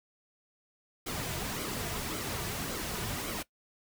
pink noise with flanger, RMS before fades -36 dBFS, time 1.06-3.43 s, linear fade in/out 10 ms, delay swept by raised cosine 1.1 to 3.8 ms, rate 1.8 Hz, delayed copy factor -0.55, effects noise-tail reverb RT60 0.1 s tail -19 dB re dry

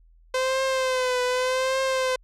sawtooth tone with vibrato, 514 Hz, C5, 31 cents flat, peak -18 dBFS, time 0.34-2.16 s, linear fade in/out 5 ms, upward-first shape triangle, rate 0.85 Hz, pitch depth 60 cents each way, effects added 41 Hz sine -52 dBFS peak until 2.23 s + low-pass 8000 Hz 12 dB/octave

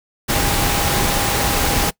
sine tone in noise, 810 Hz, G#5, 43 cents flat, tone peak -26 dBFS, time 0.28-1.91 s, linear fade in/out 20 ms, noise pink, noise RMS -18 dBFS, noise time 0.28-1.91 s, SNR -11 dB, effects noise-tail reverb RT60 0.1 s tail -22 dB re dry

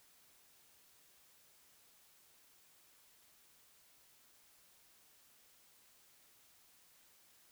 silence, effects white hiss -67 dBFS RMS until 7.51 s

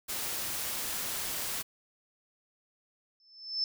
white noise, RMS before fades -35 dBFS, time 0.08-1.63 s, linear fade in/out 20 ms
sine tone with exponential growth, 5274 Hz, E8, in tune, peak -25 dBFS, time 3.2-3.64 s, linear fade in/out 1 ms, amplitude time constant 95 ms
effects none

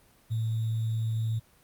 sine tone with sample-and-hold, 111.9 Hz, A2, 30 cents sharp, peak -26 dBFS, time 0.3-1.4 s, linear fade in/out 20 ms, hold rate 3675 Hz, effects pink hiss -61 dBFS RMS until 1.63 s + Opus 32 kbps

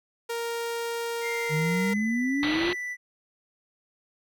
sawtooth tone, 466.2 Hz, A#4, in tune, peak -25 dBFS, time 0.29-1.94 s, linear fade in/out 10 ms
triangle tone with pitch glide, 2107 to 1977.3 Hz, C7 to B6, +12 to +2 cents, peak -29 dBFS, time 1.21-2.97 s, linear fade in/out 50 ms, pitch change -110 cents, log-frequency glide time 1.31-2.28 s
sine exponential sweep, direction up, 146.83 to 365.5 Hz, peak -24 dBFS, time 1.49-2.75 s, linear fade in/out 50 ms
white low-pass noise, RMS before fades -31 dBFS, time 2.43-2.73 s, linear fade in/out 0 ms, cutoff 4300 Hz, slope 96 dB/octave
effects none

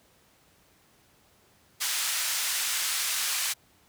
white band-pass noise, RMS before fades -29 dBFS, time 1.8-3.54 s, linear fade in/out 20 ms, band 1300 to 10000 Hz, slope 12 dB/octave, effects pink hiss -62 dBFS RMS until 3.88 s + high-pass 60 Hz 12 dB/octave

